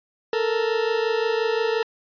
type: tone pair together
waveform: 40% pulse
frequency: 440 / 465.7 Hz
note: A4 / A#4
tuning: 0 / -2 cents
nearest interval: minor second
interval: 98 cents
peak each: -22 / -23 dBFS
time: 0.33-1.83 s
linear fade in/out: 2 ms
effects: resampled to 11025 Hz